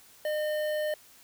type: tone with notch filter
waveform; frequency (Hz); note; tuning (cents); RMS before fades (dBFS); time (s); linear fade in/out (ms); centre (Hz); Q
square; 608; D#5; -40; -30; 0.25-0.94; 2; 6500; 0.56
effects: white hiss -56 dBFS RMS until 1.23 s